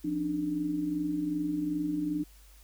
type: tone cluster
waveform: sine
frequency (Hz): 174.3 / 277.6 / 300.2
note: F3 / C#4 / D4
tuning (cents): -3 / +3 / +38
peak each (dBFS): -38 / -38 / -29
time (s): 0.04-2.24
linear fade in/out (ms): 10
effects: added 50 Hz sine -53 dBFS peak until 2.63 s + white hiss -60 dBFS RMS until 2.63 s